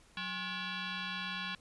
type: tone with frequency modulation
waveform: sine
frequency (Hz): 814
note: G#5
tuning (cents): -35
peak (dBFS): -36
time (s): 0.17-1.55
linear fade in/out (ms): 2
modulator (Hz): 630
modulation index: 5.1
effects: pink hiss -63 dBFS RMS until 1.6 s + resampled to 24000 Hz